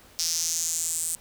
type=tone with high-pass filter sweep; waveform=square; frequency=82.41 Hz; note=E2; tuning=in tune; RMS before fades=-28 dBFS; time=0.19-1.15 s; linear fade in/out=0 ms; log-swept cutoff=5400 to 8500 Hz; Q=4.3; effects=pink hiss -53 dBFS RMS until 1.2 s